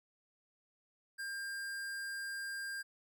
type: tone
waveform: square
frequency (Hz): 1600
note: G6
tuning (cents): +35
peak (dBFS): -40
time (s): 1.18-2.83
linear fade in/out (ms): 20
effects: none